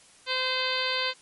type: harmonic tone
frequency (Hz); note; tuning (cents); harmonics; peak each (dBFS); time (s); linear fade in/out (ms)
515; C5; -28; 1 / 2 / 3 / 4 / 5 / 6 / 7 / 8 / 9; -34 / -34 / -34 / -34 / -34 / -34 / -34 / -34 / -34; 0.26-1.14; 50
effects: white hiss -55 dBFS RMS until 1.21 s + MP3 48 kbps